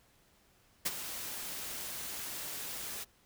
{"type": "noise with ADSR envelope", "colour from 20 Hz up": "white", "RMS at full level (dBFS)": -30, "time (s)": [0.85, 3.05], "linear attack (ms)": 13, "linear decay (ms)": 33, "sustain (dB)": -11, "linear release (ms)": 26, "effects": ["pink hiss -67 dBFS RMS until 3.25 s"]}